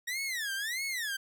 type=tone with vibrato; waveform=sawtooth; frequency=1860 Hz; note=A#6; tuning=4 cents flat; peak=-29 dBFS; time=0.07-1.17 s; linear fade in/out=10 ms; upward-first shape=sine; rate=1.6 Hz; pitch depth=290 cents each way; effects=none